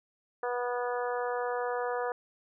harmonic tone, 244.6 Hz, B3, 16 cents flat, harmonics 2 / 3 / 4 / 5 / 6 / 7, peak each -32 / -36 / -38 / -40 / -42 / -43 dBFS, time 0.43-2.12 s, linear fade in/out 2 ms, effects none

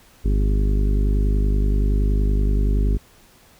harmonic tone, 50.6 Hz, G#1, 44 cents flat, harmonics 1 / 2 / 3 / 4 / 5 / 6 / 7 / 8, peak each -16 / -28 / -30 / -31 / -31 / -37 / -37 / -34 dBFS, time 0.24-2.98 s, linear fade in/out 20 ms, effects pink hiss -52 dBFS RMS until 3.59 s

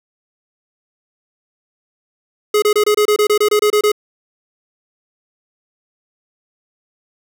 square tone bursts, 420.2 Hz, G#4, 20 cents sharp, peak -11 dBFS, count 13, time 2.54-3.918 s, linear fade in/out 5 ms, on 82 ms, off 26 ms, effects none

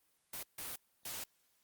white noise bursts at uneven times, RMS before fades -43 dBFS, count 3, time 0.33-0.43 / 0.58-0.76 / 1.05-1.24 s, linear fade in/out 5 ms, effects white hiss -75 dBFS RMS until 1.63 s + Opus 32 kbps

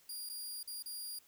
15% pulse tone with dropouts, 4813 Hz, D8, 42 cents sharp, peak -35 dBFS, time 0.09-1.19 s, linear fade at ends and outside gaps 5 ms, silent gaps 0.292-0.296 / 0.631-0.674 / 0.826-0.858 s, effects white hiss -66 dBFS RMS until 1.27 s

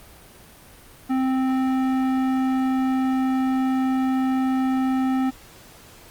sine tone with tanh clipping, 261.6 Hz, C4, in tune, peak -21 dBFS, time 1.09-5.31 s, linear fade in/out 20 ms, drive 15 dB, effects pink hiss -47 dBFS RMS until 6.1 s + Opus 32 kbps

